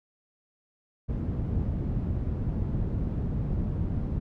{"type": "low-pass noise", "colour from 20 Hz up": "white", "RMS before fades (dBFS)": -29, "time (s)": [1.08, 4.2], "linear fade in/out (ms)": 20, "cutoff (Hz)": 130, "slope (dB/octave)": 12, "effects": []}